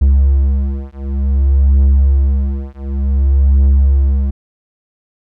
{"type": "beating tone pair", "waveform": "triangle", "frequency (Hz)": [68, 68.55], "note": ["C#2", "C#2"], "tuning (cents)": [-33, -19], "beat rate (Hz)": 0.55, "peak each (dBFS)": -10, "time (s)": [0.01, 4.31], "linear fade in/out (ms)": 10, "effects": []}